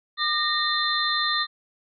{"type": "tone cluster", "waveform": "sine", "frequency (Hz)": [1202, 1848, 3606, 4091], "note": ["D6", "A#6", "A7", "C8"], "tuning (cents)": [40, -16, 42, -40], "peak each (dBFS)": -27, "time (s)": [0.17, 1.47], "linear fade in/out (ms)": 50, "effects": []}